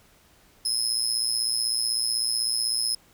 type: tone with amplitude modulation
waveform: 30% pulse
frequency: 5140 Hz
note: E8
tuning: 45 cents flat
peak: -16 dBFS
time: 0.65-2.95 s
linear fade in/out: 5 ms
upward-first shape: sine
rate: 116 Hz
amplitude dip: 80%
effects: pink hiss -58 dBFS RMS until 3.13 s